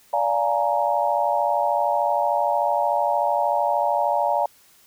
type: chord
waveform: sine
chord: Bb dominant seventh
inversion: first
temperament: just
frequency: 582.7 / 699.2 / 839.1 / 932.3 Hz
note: D5 / F5 / Ab5 / Bb5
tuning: -14 / +2 / +18 / 0 cents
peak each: -24 dBFS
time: 0.13-4.46 s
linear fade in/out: 5 ms
effects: white hiss -55 dBFS RMS until 4.86 s